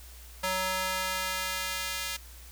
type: tone with high-pass filter sweep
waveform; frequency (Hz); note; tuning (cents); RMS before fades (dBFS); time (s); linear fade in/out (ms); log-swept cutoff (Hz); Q
square; 186.7; F#3; +16; -32; 0.43-2.17; 10; 730 to 2300; 0.72
effects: added 60 Hz sine -47 dBFS peak until 2.51 s + white hiss -52 dBFS RMS until 2.51 s